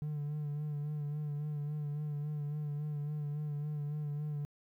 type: tone with vibrato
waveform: triangle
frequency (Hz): 148.2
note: D3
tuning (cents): +16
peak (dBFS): -32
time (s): 0.02-4.45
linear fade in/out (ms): 0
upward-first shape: sine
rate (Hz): 3.6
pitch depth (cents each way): 37
effects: tanh soft clip ceiling -28 dBFS + 12-bit

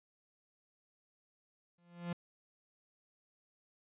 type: tone with exponential growth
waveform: 45% pulse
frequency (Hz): 173.3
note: F3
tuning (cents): -13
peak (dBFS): -34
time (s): 1.78-2.13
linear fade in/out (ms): 5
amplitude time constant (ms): 76
effects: resampled to 8000 Hz

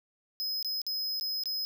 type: tone with dropouts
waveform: square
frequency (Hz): 5080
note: D#8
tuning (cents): +35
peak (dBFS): -31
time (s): 0.4-1.65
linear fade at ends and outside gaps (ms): 0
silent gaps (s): 0.627-0.647 / 0.817-0.866 / 1.198-1.21 / 1.436-1.457
effects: none

